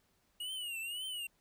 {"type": "tone with vibrato", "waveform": "square", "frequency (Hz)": 2868, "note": "F7", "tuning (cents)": 45, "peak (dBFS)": -39, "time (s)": [0.4, 1.27], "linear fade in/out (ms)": 5, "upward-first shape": "triangle", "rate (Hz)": 1.9, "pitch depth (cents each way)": 150, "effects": ["pink hiss -74 dBFS RMS until 1.4 s"]}